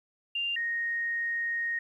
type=tone pair in turn; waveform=sine; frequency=2792 / 1863.4 Hz; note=F7 / A#6; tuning=-1 / -1 cents; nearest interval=perfect fifth; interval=700 cents; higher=first; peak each=-28 dBFS; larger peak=neither; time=0.35-0.56 / 0.56-1.79 s; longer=second; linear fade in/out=5 ms; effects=11-bit